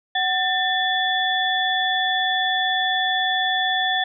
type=tone cluster; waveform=sine; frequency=750 / 1787 / 3442 Hz; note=F#5 / A6 / A7; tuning=+23 / +26 / -39 cents; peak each=-23 dBFS; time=0.15-4.04 s; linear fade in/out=5 ms; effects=none